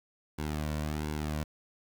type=tone with flanger; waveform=sawtooth; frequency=75.9 Hz; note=D#2; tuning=42 cents flat; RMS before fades=-34 dBFS; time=0.38-1.44 s; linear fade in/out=10 ms; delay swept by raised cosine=1.6 to 2.46 ms; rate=1.4 Hz; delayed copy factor=-0.65; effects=9-bit